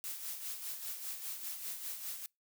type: noise with tremolo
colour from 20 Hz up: blue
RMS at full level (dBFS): -40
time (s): 0.04-2.26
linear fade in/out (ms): 0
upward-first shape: sine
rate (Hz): 5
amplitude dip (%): 55
effects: noise-tail reverb RT60 0.2 s tail -26 dB re dry